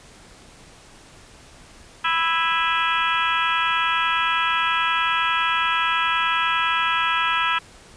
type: harmonic tone with a mistuned harmonic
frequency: 329.6 Hz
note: E4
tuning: in tune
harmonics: 3 / 4 / 5 / 6 / 7 / 8 / 9 / 10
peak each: -25 / -23 / -26 / -31 / -30 / -28 / -32 / -29 dBFS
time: 2.04-7.59 s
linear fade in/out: 10 ms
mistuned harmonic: 7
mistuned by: +83 cents
effects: pink hiss -47 dBFS RMS until 7.96 s + resampled to 22050 Hz